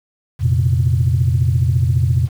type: chord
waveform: sine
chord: F suspended fourth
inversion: none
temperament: just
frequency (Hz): 87.31 / 116.41 / 130.96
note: F2 / Bb2 / C3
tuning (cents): 0 / -2 / +2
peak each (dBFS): -16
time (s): 0.39-2.29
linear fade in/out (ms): 50
effects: tanh soft clip ceiling -4 dBFS + 7-bit